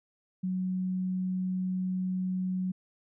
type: tone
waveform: sine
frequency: 185 Hz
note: F#3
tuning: in tune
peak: -28 dBFS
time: 0.43-2.72 s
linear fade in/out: 10 ms
effects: none